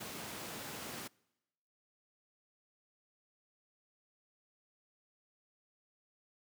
pink high-pass noise, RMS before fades -45 dBFS, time 0-1.08 s, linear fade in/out 10 ms, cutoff 150 Hz, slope 12 dB/octave, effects noise-tail reverb RT60 1.0 s tail -26 dB re dry

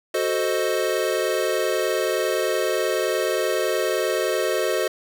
square chord, F# diminished seventh, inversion none, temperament equal, 370 / 440 / 523.3 / 622.3 Hz, F#4 / A4 / C5 / Eb5, 0 / 0 / 0 / 0 cents, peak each -27 dBFS, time 0.14-4.88 s, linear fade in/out 5 ms, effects none

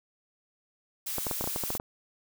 blue noise, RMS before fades -34 dBFS, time 1.06-1.78 s, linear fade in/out 10 ms
clicks, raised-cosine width 1 ms, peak -18 dBFS, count 11, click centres 1.183 / 1.268 / 1.312 / 1.41 / 1.441 / 1.475 / 1.561 / 1.637 / 1.704 / 1.752 / 1.799 s
effects none

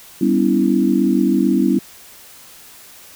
sine chord, C# half-diminished seventh, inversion second, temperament equal with one note detuned, 196 / 246.9 / 282.8 / 329.6 Hz, G3 / B3 / C#4 / E4, 0 / 0 / +35 / 0 cents, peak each -18 dBFS, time 0.21-1.79 s, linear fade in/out 5 ms, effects white hiss -42 dBFS RMS until 3.15 s

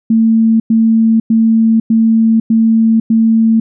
sine tone bursts, 224.5 Hz, A3, 35 cents sharp, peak -6 dBFS, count 6, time 0.1-3.6 s, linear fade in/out 5 ms, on 500 ms, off 100 ms, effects none

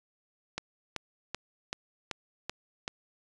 click train, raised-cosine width 0.2 ms, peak -16 dBFS, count 7, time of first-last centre 0.58-2.879 s, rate 2.61 Hz, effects resampled to 22050 Hz

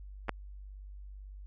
clicks, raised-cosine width 0.5 ms, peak -25 / -15 dBFS, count 2, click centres 0.284 / 0.293 s, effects added 49 Hz sine -44 dBFS peak until 1.46 s + AAC 64 kbps

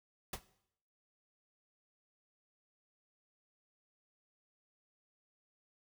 pink noise with exponential decay, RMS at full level -34 dBFS, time 0.33-0.42 s, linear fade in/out 5 ms, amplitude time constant 19 ms, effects noise-tail reverb RT60 0.7 s tail -17 dB re dry

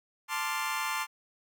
25% pulse chord, D minor seventh, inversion second, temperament equal, 880 / 1046.5 / 1174.7 / 1396.9 Hz, A5 / C6 / D6 / F6, 0 / 0 / 0 / 0 cents, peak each -32 / -31 / -33 / -34 dBFS, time 0.28-1.07 s, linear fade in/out 50 ms, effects none

